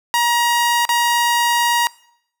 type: tone with dropouts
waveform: sawtooth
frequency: 949 Hz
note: A#5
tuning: 31 cents sharp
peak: -10 dBFS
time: 0.14-1.87 s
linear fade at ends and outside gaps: 0 ms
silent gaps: 0.852-0.891 s
effects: noise-tail reverb RT60 0.7 s tail -22 dB re dry